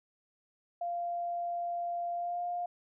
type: tone with pitch glide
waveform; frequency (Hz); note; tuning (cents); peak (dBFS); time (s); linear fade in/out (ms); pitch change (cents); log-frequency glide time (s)
sine; 694 to 704.5; F5 to F5; -11 to +15; -32; 0.81-2.66; 5; +26; 2.14-2.42
effects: none